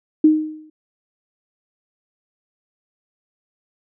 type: tone with exponential decay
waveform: sine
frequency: 309.9 Hz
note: D#4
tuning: 7 cents flat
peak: -6 dBFS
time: 0.24-0.7 s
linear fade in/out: 5 ms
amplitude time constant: 100 ms
effects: none